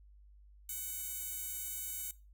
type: tone with high-pass filter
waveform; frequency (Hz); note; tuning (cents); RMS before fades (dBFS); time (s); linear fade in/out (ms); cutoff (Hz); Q
15% pulse; 747; F#5; +16; -41; 0.69-2.11; 2; 9500; 0.82
effects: noise-tail reverb RT60 0.3 s tail -20 dB re dry + added 50 Hz sine -56 dBFS peak until 2.33 s